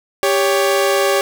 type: tone pair together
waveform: sawtooth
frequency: 396.2 / 560 Hz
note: G4 / C#5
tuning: +18 / +18 cents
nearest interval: tritone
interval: 600 cents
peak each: -12 dBFS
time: 0.23-1.21 s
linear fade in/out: 0 ms
effects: none